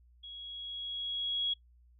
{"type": "tone with level ramp", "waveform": "sine", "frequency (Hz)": 3322, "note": "G#7", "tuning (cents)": 0, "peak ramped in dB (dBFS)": [-44, -28], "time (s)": [0.23, 1.54], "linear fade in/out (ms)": 10, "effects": ["noise-tail reverb RT60 0.1 s tail -22 dB re dry", "added 60 Hz sine -59 dBFS peak until 1.99 s"]}